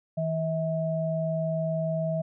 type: tone pair together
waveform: sine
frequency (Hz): 161.2 / 644.8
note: E3 / E5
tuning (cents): -38 / -38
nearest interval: 2 octaves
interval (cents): 2400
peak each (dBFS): -28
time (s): 0.17-2.22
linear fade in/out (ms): 10
effects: none